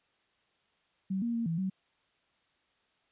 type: tone with pitch steps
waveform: sine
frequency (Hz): 191.2 / 234.8 / 231.3 / 164.9 / 189.4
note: G3 / A#3 / A#3 / E3 / F#3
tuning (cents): -43 / +13 / -13 / +1 / +41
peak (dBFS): -29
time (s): 1.1-1.7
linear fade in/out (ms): 10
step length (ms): 120
effects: white hiss -72 dBFS RMS until 3.11 s + resampled to 8000 Hz